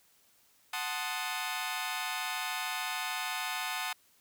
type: chord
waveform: 15% pulse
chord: F# diminished seventh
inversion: none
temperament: equal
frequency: 740 / 880 / 1046.5 / 1244.5 Hz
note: F#5 / A5 / C6 / Eb6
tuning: 0 / 0 / 0 / 0 cents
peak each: -32 / -32 / -34 / -33 dBFS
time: 0.73-3.93 s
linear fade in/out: 5 ms
effects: white hiss -66 dBFS RMS until 4.2 s